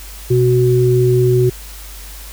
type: tone pair together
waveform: sine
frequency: 124.94 / 370 Hz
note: B2 / F#4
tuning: +20 / 0 cents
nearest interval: octave + perfect fifth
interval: 1880 cents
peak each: -12 dBFS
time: 0.3-1.5 s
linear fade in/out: 10 ms
effects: added 50 Hz sine -32 dBFS peak until 2.32 s + white hiss -36 dBFS RMS until 2.32 s